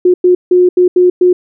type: tone bursts at uneven times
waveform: sine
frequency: 360.6 Hz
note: F#4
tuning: 45 cents flat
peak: -4 dBFS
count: 6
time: 0.05-0.14 / 0.24-0.35 / 0.51-0.69 / 0.77-0.88 / 0.96-1.1 / 1.21-1.33 s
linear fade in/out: 5 ms
effects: none